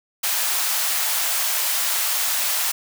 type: high-pass noise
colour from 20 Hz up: white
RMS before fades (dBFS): -22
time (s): 0.23-2.72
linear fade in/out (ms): 10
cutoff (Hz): 630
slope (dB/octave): 24
effects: none